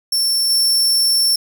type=tone with level steps; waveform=sawtooth; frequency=5420 Hz; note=E8; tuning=47 cents sharp; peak=-12 / -10 dBFS; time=0.12-1.36 s; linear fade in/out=5 ms; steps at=0.49 s; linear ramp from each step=20 ms; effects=none